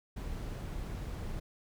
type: noise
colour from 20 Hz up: brown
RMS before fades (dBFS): -39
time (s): 0.16-1.4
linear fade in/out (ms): 10
effects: none